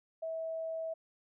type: tone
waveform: sine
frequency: 649 Hz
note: E5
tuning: 27 cents flat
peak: -35 dBFS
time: 0.22-0.94 s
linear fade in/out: 10 ms
effects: none